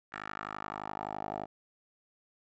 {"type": "tone with band-pass filter sweep", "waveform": "10% pulse", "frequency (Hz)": 51.7, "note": "G#1", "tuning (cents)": -7, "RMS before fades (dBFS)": -40, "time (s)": [0.12, 1.46], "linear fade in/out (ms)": 10, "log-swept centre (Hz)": [1600, 650], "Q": 2.7, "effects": ["resampled to 16000 Hz"]}